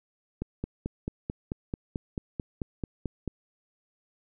click train, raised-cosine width 3 ms, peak -18 dBFS, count 14, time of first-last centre 0.42-3.277 s, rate 4.55 Hz, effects none

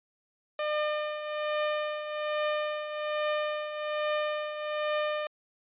sawtooth tone with tremolo, 603 Hz, D5, 46 cents sharp, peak -22 dBFS, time 0.59-5.27 s, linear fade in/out 2 ms, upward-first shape triangle, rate 1.2 Hz, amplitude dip 65%, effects resampled to 8000 Hz

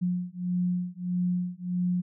sine beating tone pair, 178.2 / 179.8 Hz, F3 / F#3, +35 / -49 cents, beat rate 1.6 Hz, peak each -29 dBFS, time 0.01-2.02 s, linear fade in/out 20 ms, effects none

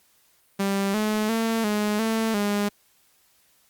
sawtooth tone with pitch steps, 197.1 / 213.9 / 226 / 209.4 / 223.3 / 204.7 Hz, G3 / A3 / A3 / G#3 / A3 / G#3, +10 / -49 / +47 / +15 / +26 / -25 cents, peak -18 dBFS, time 0.59-2.69 s, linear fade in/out 10 ms, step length 350 ms, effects white hiss -62 dBFS RMS until 3.69 s + Opus 48 kbps

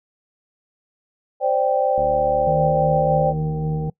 sine chord, C suspended second, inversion none, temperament equal, 523.3 / 587.3 / 784 Hz, C5 / D5 / G5, 0 / 0 / 0 cents, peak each -20 / -21 / -20 dBFS, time 1.4-3.34 s, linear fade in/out 50 ms
click train, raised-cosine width 3 ms, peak -21 dBFS, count 145, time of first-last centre 1.98-3.877 s, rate 75.9 Hz
harmonic tone, 155.56 Hz, D#3, in tune, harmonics 1 / 3 / 5, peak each -21 / -31 / -35 dBFS, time 2.47-3.9 s, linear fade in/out 5 ms
effects noise-tail reverb RT60 0.1 s tail -23 dB re dry

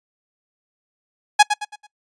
sawtooth tone with echo, 835 Hz, G#5, 9 cents sharp, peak -3 dBFS, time 1.39-1.43 s, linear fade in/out 10 ms, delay 110 ms, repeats 4, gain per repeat -9 dB, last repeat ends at 1.87 s, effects noise-tail reverb RT60 0.1 s tail -21 dB re dry + resampled to 22050 Hz

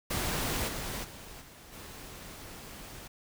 pink noise with level steps, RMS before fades -32 / -37 / -47 / -52 / -46 dBFS, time 0.1-3.08 s, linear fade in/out 10 ms, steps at 0.67 / 1.03 / 1.4 / 1.72 s, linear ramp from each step 20 ms, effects none

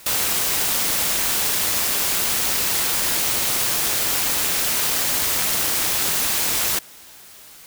white noise with amplitude modulation, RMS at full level -19 dBFS, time 0.06-6.79 s, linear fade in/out 5 ms, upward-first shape sine, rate 213 Hz, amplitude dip 45%, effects white hiss -44 dBFS RMS until 7.66 s

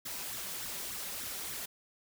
white noise with flanger, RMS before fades -40 dBFS, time 0.05-1.66 s, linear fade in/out 10 ms, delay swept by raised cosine 0.52 to 5.22 ms, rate 3.4 Hz, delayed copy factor +0.65, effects none

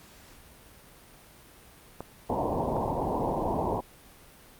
clicks, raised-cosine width 1 ms, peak -22 dBFS, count 2, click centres 2.006 / 2.767 s
white low-pass noise, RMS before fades -29 dBFS, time 2.29-3.81 s, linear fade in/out 10 ms, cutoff 1000 Hz, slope 96 dB/octave
effects pink hiss -53 dBFS RMS until 4.59 s + Opus 48 kbps

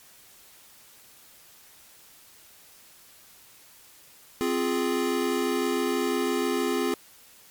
square chord, F minor, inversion second, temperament equal, 261.6 / 349.2 / 415.3 Hz, C4 / F4 / Ab4, 0 / 0 / 0 cents, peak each -29 dBFS, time 4.41-6.94 s, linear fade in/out 0 ms, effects white hiss -53 dBFS RMS until 7.5 s + MP3 96 kbps

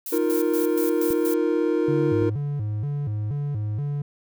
violet noise with tremolo, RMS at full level -32 dBFS, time 0.06-1.34 s, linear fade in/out 2 ms, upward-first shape square, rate 4.2 Hz, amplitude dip 80%
triangle chord, Eb suspended second, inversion none, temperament equal, 311.1 / 349.2 / 466.2 Hz, Eb4 / F4 / Bb4, 0 / 0 / 0 cents, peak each -22 dBFS, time 0.12-2.3 s, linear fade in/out 10 ms
clicks, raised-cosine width 3 ms, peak -21 dBFS, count 2, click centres 1.106 / 2.223 s
triangle tone with vibrato, 123.47 Hz, B2, in tune, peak -22 dBFS, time 1.88-4.02 s, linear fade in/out 5 ms, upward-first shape square, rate 2.1 Hz, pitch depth 270 cents each way
effects none

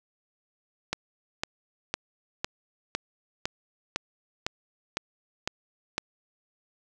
click train, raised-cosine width 0.2 ms, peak -10 dBFS, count 11, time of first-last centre 0.93-5.981 s, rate 1.98 Hz, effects none

